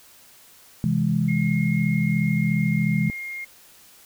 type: chord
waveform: sine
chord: C augmented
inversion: none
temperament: equal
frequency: 130.81 / 164.81 / 207.7 Hz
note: C3 / E3 / G#3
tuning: 0 / 0 / 0 cents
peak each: -25 / -22 / -23 dBFS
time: 0.84-3.1 s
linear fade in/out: 0 ms
type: tone with pitch glide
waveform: sine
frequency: 2147 to 2133 Hz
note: C7 to C7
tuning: +44 to +33 cents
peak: -30 dBFS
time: 1.28-3.45 s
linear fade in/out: 10 ms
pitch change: -11 cents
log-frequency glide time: 1.81-2.81 s
effects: white hiss -51 dBFS RMS until 4.05 s